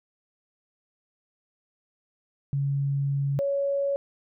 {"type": "tone pair in turn", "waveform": "sine", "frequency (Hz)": [139.7, 558.8], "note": ["C#3", "C#5"], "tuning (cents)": [14, 14], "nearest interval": "2 octaves", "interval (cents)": 2400, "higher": "second", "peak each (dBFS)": -23, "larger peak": "neither", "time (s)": [[2.53, 3.39], [3.39, 3.96]], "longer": "first", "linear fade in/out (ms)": 0, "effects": []}